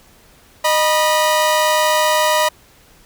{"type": "tone pair together", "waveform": "sawtooth", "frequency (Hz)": [615.1, 973], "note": ["D#5", "B5"], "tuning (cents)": [-20, -26], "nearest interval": "minor sixth", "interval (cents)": 794, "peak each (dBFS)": -12, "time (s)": [0.64, 2.49], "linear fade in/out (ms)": 10, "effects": ["pink hiss -49 dBFS RMS until 3.05 s"]}